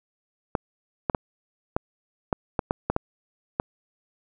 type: clicks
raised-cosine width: 1 ms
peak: -8 dBFS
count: 10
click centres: 0.552 / 1.098 / 1.148 / 1.765 / 2.328 / 2.592 / 2.709 / 2.9 / 2.964 / 3.599 s
effects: none